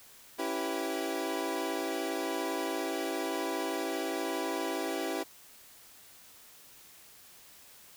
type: chord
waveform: 25% pulse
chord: C# half-diminished seventh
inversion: none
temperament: equal with one note detuned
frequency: 277.2 / 329.6 / 387 / 493.9 Hz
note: C#4 / E4 / G4 / B4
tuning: 0 / 0 / -22 / 0 cents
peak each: -35 / -32 / -33 / -36 dBFS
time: 0.38-5.24 s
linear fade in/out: 20 ms
effects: white hiss -55 dBFS RMS until 7.96 s